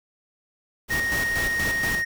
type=noise with tremolo; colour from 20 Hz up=pink; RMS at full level=-29 dBFS; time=0.88-2.04 s; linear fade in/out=50 ms; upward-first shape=square; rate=4.2 Hz; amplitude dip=50%
type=tone; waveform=triangle; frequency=1864.7 Hz; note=A#6; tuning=in tune; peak=-21 dBFS; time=0.9-2.05 s; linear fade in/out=10 ms
effects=none

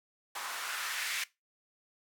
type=noise with band-pass filter sweep; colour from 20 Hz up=blue; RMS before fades=-37 dBFS; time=0.35-1.24 s; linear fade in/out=5 ms; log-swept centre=990 to 2100 Hz; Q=1.9; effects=noise-tail reverb RT60 0.2 s tail -19 dB re dry

